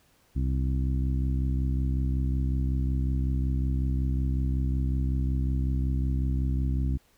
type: harmonic tone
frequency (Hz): 65.41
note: C2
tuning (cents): 0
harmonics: 1 / 2 / 3 / 4 / 5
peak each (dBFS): -25 / -30 / -38 / -36 / -43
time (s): 0.35-6.98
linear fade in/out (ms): 20
effects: pink hiss -64 dBFS RMS until 7.17 s